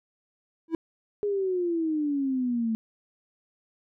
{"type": "tone with exponential growth", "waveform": "triangle", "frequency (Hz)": 327.1, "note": "E4", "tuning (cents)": -13, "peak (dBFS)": -17, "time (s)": [0.68, 0.75], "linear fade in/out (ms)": 2, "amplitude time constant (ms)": 15}
{"type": "exponential sweep", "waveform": "sine", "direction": "down", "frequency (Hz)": [416.9, 220], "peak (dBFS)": -24, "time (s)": [1.23, 2.75], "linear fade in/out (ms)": 0}
{"effects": []}